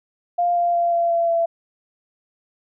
sine tone with pitch steps, 700 / 694.4 / 688.8 / 683.2 / 677.7 / 672.3 Hz, F5 / F5 / F5 / F5 / E5 / E5, +4 / -10 / -24 / -38 / +48 / +34 cents, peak -16 dBFS, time 0.38-1.46 s, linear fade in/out 10 ms, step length 180 ms, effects none

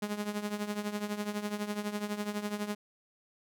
sawtooth tone with tremolo, 207.7 Hz, G#3, in tune, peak -26 dBFS, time 0.02-2.75 s, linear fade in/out 5 ms, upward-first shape triangle, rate 12 Hz, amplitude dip 80%, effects none

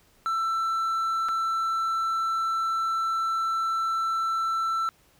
triangle tone with dropouts, 1334 Hz, E6, 20 cents sharp, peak -22 dBFS, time 0.26-4.89 s, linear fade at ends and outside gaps 0 ms, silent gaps 1.286-1.29 s, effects pink hiss -61 dBFS RMS until 5.19 s

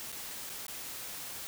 white noise with dropouts, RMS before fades -42 dBFS, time 0-1.47 s, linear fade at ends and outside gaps 0 ms, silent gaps 0.119-0.125 / 0.494-0.499 / 0.666-0.682 s, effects none

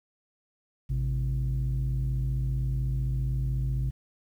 sine tone pair together, 55.06 / 130.81 Hz, A1 / C3, +2 / 0 cents, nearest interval octave + minor third, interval 1498 cents, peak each -26 dBFS, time 0.89-3.91 s, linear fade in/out 20 ms, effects tanh soft clip ceiling -22 dBFS + 10-bit

